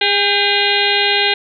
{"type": "harmonic tone with a mistuned harmonic", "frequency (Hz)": 407.2, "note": "G#4", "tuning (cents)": -34, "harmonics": [1, 2, 4, 5, 6, 7, 8, 9, 10], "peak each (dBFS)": [-21, -21, -21, -21, -21, -21, -21, -21, -21], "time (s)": [0.01, 1.34], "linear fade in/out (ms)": 5, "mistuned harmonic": 4, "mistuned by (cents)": -55, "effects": []}